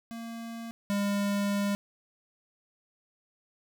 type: tone pair in turn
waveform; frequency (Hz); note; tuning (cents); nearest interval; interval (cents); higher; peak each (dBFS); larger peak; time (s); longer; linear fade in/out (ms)
square; 229.9 / 201.9; A#3 / G#3; -24 / -49; major second; 225; first; -38 / -27; second; 0.11-0.71 / 0.9-1.75; second; 0
effects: none